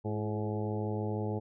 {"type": "harmonic tone with a mistuned harmonic", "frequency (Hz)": 106.2, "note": "G#2", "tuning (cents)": 39, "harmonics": [1, 2, 3, 4, 5, 6, 7, 8], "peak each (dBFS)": [-34, -38, -40, -38, -43, -47, -46, -45], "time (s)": [0.04, 1.4], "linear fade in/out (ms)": 20, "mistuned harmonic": 3, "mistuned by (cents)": 56, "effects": []}